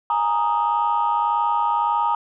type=chord; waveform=sine; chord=Ab suspended second; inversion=none; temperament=equal; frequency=830.6 / 932.3 / 1244.5 Hz; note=Ab5 / Bb5 / Eb6; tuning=0 / 0 / 0 cents; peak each=-23 / -19 / -23 dBFS; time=0.1-2.15 s; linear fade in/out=2 ms; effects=tanh soft clip ceiling -11 dBFS